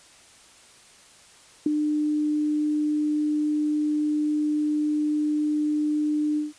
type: tone with ADSR envelope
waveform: sine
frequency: 300.6 Hz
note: D4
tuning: 40 cents sharp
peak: -15 dBFS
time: 1.66-6.53 s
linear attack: 4 ms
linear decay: 11 ms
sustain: -6 dB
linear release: 160 ms
effects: white hiss -52 dBFS RMS until 6.58 s + resampled to 22050 Hz